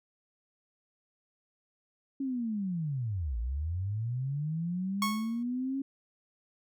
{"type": "linear two-way sweep", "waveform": "sine", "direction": "down then up", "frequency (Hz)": [277.2, 54.4, 275.4], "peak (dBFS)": -30, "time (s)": [2.2, 5.82], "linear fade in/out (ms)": 5, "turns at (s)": 3.38}
{"type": "tone with exponential decay", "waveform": "sawtooth", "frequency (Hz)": 1100, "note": "C#6", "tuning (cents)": -14, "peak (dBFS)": -22, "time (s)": [5.02, 5.43], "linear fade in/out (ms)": 2, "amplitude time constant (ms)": 89}
{"effects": []}